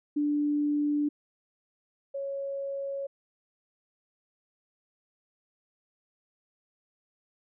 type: tone pair in turn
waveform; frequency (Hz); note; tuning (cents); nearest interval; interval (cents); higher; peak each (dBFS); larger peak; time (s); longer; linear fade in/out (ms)
sine; 293.7 / 553; D4 / C#5; 0 / -4; major seventh; 1096; second; -24 / -31; first; 0.16-1.09 / 2.14-3.07; neither; 10
effects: none